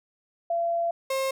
sine / 35% pulse tone pair in turn, 680 / 533.7 Hz, F5 / C5, -46 / +34 cents, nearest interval major third, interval 420 cents, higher first, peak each -23 dBFS, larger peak neither, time 0.5-0.91 / 1.1-1.31 s, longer first, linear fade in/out 5 ms, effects none

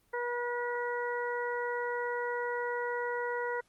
harmonic tone, 483.2 Hz, B4, 38 cents flat, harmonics 1 / 2 / 3 / 4, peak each -34 / -37 / -39 / -40 dBFS, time 0.13-3.61 s, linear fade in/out 10 ms, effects pink hiss -70 dBFS RMS until 3.68 s + Opus 32 kbps

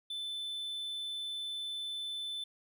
triangle tone, 3520 Hz, A7, in tune, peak -35 dBFS, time 0.1-2.44 s, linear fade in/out 5 ms, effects none

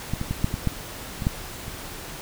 clicks, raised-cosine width 5 ms, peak -12 / -15 / -13 / -8 / -14 / -9 / -18 / -8 / -22 dBFS, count 9, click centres 0.136 / 0.214 / 0.31 / 0.444 / 0.541 / 0.673 / 1.222 / 1.269 / 1.681 s, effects pink hiss -37 dBFS RMS until 2.21 s

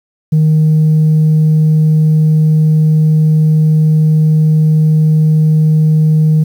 sine tone, 155.56 Hz, D#3, in tune, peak -4 dBFS, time 0.32-6.44 s, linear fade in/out 10 ms, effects tanh soft clip ceiling -4 dBFS + 7-bit

